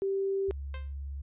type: tone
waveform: sine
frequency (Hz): 390.3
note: G4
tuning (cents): -8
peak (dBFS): -27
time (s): 0.02-0.51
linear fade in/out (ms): 0
type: tone with vibrato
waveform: sine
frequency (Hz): 69.4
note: C#2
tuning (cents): +3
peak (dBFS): -35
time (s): 0.48-1.22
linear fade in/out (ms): 10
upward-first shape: triangle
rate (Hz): 19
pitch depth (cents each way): 43
type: tone with exponential decay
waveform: 10% pulse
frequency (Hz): 523.3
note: C5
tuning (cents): 0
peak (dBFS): -32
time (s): 0.74-0.94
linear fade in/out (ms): 2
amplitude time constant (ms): 42
effects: resampled to 8000 Hz